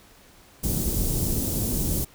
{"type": "band-stop noise", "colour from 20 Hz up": "pink", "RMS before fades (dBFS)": -25, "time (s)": [0.63, 2.05], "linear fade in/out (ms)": 10, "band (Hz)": [310, 8600], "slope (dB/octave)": 12, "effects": ["pink hiss -53 dBFS RMS until 2.14 s"]}